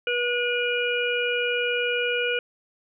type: harmonic tone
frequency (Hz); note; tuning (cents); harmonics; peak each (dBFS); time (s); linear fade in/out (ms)
484.3; B4; -34; 1 / 3 / 5 / 6; -26 / -28 / -28 / -30; 0.07-2.39; 2
effects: none

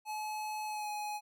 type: tone with pitch glide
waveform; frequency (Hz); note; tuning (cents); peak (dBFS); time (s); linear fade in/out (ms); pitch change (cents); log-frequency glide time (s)
square; 855 to 838.9; A5 to G#5; -50 to +17; -37; 0.05-1.21; 50; -33; 0.66-0.89
effects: none

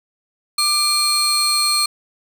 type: tone pair together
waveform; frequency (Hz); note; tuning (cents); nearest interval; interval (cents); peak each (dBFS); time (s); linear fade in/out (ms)
30% pulse; 1192 / 4248; D6 / C8; +25 / +25; octave + minor seventh; 2200; -19 / -13; 0.58-1.86; 5
effects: 7-bit

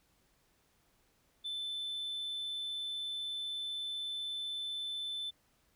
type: tone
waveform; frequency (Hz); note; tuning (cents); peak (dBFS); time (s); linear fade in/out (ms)
sine; 3524; A7; +2; -34; 1.44-5.31; 20
effects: tanh soft clip ceiling -35 dBFS + pink hiss -72 dBFS RMS until 5.75 s

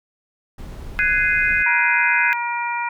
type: noise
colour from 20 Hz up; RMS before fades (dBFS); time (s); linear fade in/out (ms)
brown; -33; 0.58-1.63; 5
type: chord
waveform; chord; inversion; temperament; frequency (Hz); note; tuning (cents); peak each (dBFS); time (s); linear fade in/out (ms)
sine; Ab dominant seventh; third; just; 1495.1 / 1661.2 / 2077 / 2492; Gb6 / Ab6 / C7 / Eb7; +18 / 0 / -13 / +2; -21; 0.99-2.33; 0
type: harmonic tone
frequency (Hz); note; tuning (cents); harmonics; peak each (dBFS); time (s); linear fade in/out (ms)
475.6; A#4; +35; 2 / 3 / 4 / 5; -23 / -30 / -32 / -27; 1.66-2.89; 5
effects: none

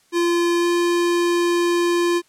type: tone with pitch glide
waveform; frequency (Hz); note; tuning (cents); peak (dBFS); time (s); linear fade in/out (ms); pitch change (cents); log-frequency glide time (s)
square; 344.5 to 346.7; F4 to F4; -24 to -13; -17; 0.12-2.22; 50; +11; 0.6-0.66
effects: white hiss -59 dBFS RMS until 2.28 s + low-pass 10000 Hz 12 dB/octave

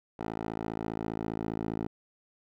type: tone with band-pass filter sweep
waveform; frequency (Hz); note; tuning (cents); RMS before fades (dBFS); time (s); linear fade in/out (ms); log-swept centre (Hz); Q
10% pulse; 55; A1; 0; -35; 0.19-1.87; 5; 590 to 350; 0.91
effects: none

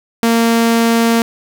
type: tone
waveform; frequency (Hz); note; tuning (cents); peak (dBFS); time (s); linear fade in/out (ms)
sawtooth; 230.3; A#3; -21; -6; 0.23-1.22; 0
effects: none

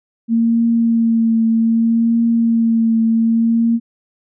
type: tone with vibrato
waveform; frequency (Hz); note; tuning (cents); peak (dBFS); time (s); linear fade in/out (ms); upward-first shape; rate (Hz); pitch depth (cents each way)
sine; 228.6; A#3; -34; -11; 0.28-3.8; 50; triangle; 0.64; 25
effects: none

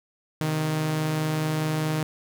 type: tone pair together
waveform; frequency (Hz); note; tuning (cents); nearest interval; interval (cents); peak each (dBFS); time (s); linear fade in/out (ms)
sawtooth; 130.81 / 155.56; C3 / D#3; 0 / 0; minor third; 300; -31 / -20; 0.41-2.03; 0
effects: none

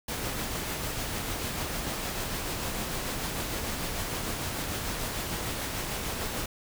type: noise with tremolo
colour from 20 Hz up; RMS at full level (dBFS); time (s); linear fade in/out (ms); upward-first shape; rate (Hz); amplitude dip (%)
pink; -32; 0.08-6.46; 5; sine; 6.7; 25
effects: none

